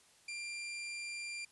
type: tone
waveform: sawtooth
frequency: 2380 Hz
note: D7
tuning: 22 cents sharp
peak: -37 dBFS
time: 0.28-1.45 s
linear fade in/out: 5 ms
effects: white hiss -65 dBFS RMS until 1.51 s + resampled to 24000 Hz